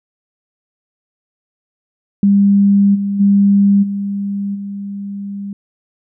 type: tone with level steps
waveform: sine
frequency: 200 Hz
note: G3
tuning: 35 cents sharp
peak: -7 / -15 / -7 / -17 / -22 dBFS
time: 2.23-5.53 s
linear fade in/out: 2 ms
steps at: 2.94 / 3.19 / 3.82 / 4.54 s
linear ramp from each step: 20 ms
effects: none